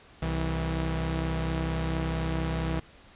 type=tone pair together; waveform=sawtooth; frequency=64.4 / 162.28 Hz; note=C2 / E3; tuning=-27 / -27 cents; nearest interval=octave + major third; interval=1600 cents; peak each=-26 dBFS; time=0.22-2.8 s; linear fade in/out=5 ms; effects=pink hiss -54 dBFS RMS until 3.15 s + resampled to 8000 Hz